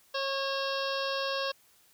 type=harmonic tone with a mistuned harmonic; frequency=544 Hz; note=C#5; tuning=33 cents flat; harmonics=1 / 2 / 3 / 5 / 6 / 7 / 8 / 9 / 10; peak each=-33 / -36 / -38 / -40 / -41 / -41 / -42 / -43 / -43 dBFS; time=0.14-1.52 s; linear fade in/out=10 ms; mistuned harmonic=2; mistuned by=+16 cents; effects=white hiss -63 dBFS RMS until 1.93 s